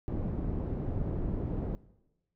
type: low-pass noise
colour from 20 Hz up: pink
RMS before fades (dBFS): -33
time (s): 0.08-1.75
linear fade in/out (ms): 0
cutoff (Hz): 370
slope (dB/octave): 12
effects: noise-tail reverb RT60 1.0 s tail -20 dB re dry